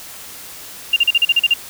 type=tone bursts; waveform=sine; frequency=2794 Hz; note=F7; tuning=in tune; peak=-9 dBFS; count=9; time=0.93-1.539 s; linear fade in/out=5 ms; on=33 ms; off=39 ms; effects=white hiss -35 dBFS RMS until 1.69 s